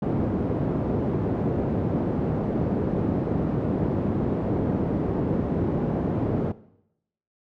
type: band-pass noise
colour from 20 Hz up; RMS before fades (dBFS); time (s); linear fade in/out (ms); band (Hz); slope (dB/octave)
pink; -25; 0.02-6.52; 5; 120 to 420; 12
effects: noise-tail reverb RT60 0.8 s tail -18 dB re dry